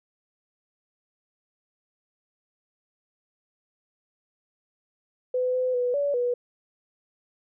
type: tone with pitch steps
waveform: sine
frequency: 504 / 508 / 492.6 / 571 / 488.1 Hz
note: B4 / B4 / B4 / D5 / B4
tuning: +35 / +49 / -5 / -49 / -20 cents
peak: -22 dBFS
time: 5.34-6.34 s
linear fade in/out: 5 ms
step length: 200 ms
effects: none